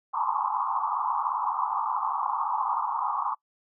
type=band-pass noise; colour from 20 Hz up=pink; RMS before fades=-28 dBFS; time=0.13-3.35 s; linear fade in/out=20 ms; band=820 to 1200 Hz; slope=96 dB/octave; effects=noise-tail reverb RT60 0.1 s tail -24 dB re dry